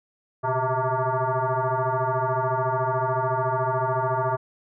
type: tone with frequency modulation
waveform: sine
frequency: 122.6 Hz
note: B2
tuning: 12 cents flat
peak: -21 dBFS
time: 0.43-4.37 s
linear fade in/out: 20 ms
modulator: 259 Hz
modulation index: 4.3
effects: none